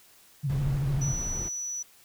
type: tone with vibrato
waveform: sine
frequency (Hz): 138.59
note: C#3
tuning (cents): 0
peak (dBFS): -25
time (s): 0.43-1.13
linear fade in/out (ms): 20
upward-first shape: square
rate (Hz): 13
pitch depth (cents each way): 85
type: noise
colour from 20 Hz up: brown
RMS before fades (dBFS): -34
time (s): 0.49-1.49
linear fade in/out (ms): 10
type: tone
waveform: sine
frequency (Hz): 5920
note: F#8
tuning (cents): 0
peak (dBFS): -31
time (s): 1.01-1.83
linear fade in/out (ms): 10
effects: white hiss -57 dBFS RMS until 2.04 s